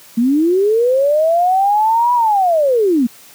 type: linear two-way sweep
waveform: sine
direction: up then down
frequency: 222.6 to 985 to 222.6 Hz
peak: -10 dBFS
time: 0.17-3.07 s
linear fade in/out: 10 ms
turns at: 2.14 s
effects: white hiss -42 dBFS RMS until 3.34 s + high-pass 100 Hz 12 dB/octave